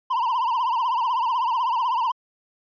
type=tone with vibrato; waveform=triangle; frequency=970 Hz; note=B5; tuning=31 cents flat; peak=-18 dBFS; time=0.1-2.12 s; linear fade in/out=10 ms; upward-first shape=triangle; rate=16 Hz; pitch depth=160 cents each way; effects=resampled to 11025 Hz